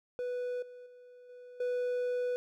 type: tone with level steps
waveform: triangle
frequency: 493.9 Hz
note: B4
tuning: in tune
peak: -31 / -45 / -50 / -46 / -28 dBFS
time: 0.19-2.36 s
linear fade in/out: 0 ms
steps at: 0.62 / 0.86 / 1.29 / 1.6 s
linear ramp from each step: 5 ms
effects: none